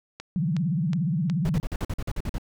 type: click train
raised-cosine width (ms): 0.2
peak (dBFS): -19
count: 4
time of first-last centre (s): 0.2-1.299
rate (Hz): 2.73
type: tone with vibrato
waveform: sine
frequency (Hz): 164.81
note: E3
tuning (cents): 0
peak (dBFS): -22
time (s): 0.36-1.6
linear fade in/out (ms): 0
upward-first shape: sine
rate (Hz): 17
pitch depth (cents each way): 260
type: noise bursts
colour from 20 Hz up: brown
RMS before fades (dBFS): -28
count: 11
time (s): 1.45-2.383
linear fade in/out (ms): 2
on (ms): 43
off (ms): 46
effects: none